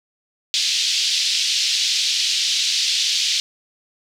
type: band-pass noise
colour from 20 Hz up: white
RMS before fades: -20 dBFS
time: 0.54-3.4 s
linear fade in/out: 0 ms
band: 3000 to 5200 Hz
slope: 24 dB/octave
effects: none